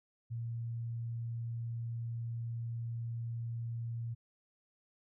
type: tone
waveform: sine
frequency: 116.4 Hz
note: A#2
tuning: 2 cents flat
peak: -36 dBFS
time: 0.3-4.15 s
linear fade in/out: 20 ms
effects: none